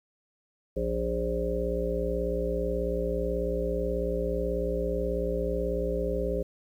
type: harmonic tone with a mistuned harmonic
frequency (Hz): 58.27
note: A#1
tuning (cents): 0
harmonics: 1 / 3 / 5 / 7 / 9 / 10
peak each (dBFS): -32 / -35 / -39 / -32 / -31 / -38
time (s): 0.76-6.43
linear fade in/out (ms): 10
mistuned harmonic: 1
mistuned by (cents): +26
effects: 10-bit